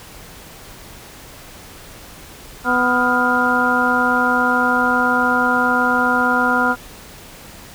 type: harmonic tone with a mistuned harmonic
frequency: 248.5 Hz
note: B3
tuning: 11 cents sharp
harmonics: 1 / 2 / 3 / 4 / 5 / 6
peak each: -21 / -24 / -22 / -21 / -24 / -17 dBFS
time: 2.64-6.76 s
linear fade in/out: 50 ms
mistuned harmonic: 6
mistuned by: -94 cents
effects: pink hiss -39 dBFS RMS until 7.74 s